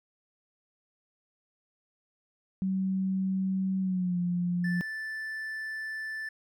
sine tone with pitch glide, 190 to 176.26 Hz, F#3 to F3, +46 to +16 cents, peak -26 dBFS, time 2.62-4.81 s, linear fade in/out 0 ms, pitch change -130 cents, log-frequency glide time 3.8-4.18 s
triangle tone, 1759 Hz, A6, 1 cent flat, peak -32 dBFS, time 4.64-6.29 s, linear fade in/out 5 ms
effects none

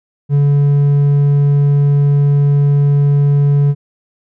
sine tone with hard clipping, 143 Hz, D3, 46 cents flat, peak -9 dBFS, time 0.29-3.75 s, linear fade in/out 50 ms, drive 3 dB, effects none

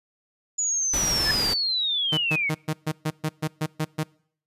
sine linear sweep, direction down, 6930 to 2155 Hz, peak -22 dBFS, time 0.58-2.5 s, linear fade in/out 10 ms
pink noise, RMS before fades -29 dBFS, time 0.93-1.54 s, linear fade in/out 10 ms
sine tone with exponential growth, 1743 Hz, A6, 17 cents flat, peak -18 dBFS, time 1.18-1.31 s, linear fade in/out 2 ms, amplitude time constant 28 ms
sawtooth tone bursts, 155.56 Hz, D#3, in tune, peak -19 dBFS, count 11, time 2.12-4.036 s, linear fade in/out 10 ms, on 56 ms, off 130 ms
effects noise-tail reverb RT60 0.6 s tail -25 dB re dry + resampled to 32000 Hz

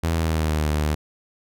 sawtooth tone with pitch glide, 82.4 to 75.56 Hz, E2 to D2, 0 to +50 cents, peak -16 dBFS, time 0.03-0.95 s, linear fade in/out 10 ms, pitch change -150 cents, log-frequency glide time 0.14-0.67 s, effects none

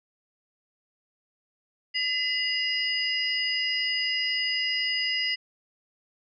sine tone cluster, 2022 / 2852 / 4949 Hz, B6 / F7 / D#8, +40 / +36 / -10 cents, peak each -29 dBFS, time 1.94-5.36 s, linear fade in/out 20 ms, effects none

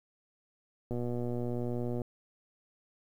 click train, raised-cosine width 2 ms, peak -23 dBFS, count 135, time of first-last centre 0.91-2.017 s, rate 121 Hz, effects 10-bit

